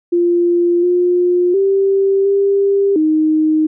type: tone with pitch steps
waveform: sine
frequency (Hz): 347.4 / 355.7 / 391 / 397.1 / 311.4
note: F4 / F4 / G4 / G4 / D#4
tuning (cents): -9 / +32 / -4 / +22 / +2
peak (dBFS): -10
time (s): 0.12-3.67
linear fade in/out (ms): 10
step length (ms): 710
effects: none